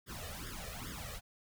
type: noise with flanger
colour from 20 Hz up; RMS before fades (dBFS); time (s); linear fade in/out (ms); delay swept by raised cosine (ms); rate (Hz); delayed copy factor
pink; -44; 0.06-1.21; 50; 0.58 to 1.68; 2.4; +0.95
effects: none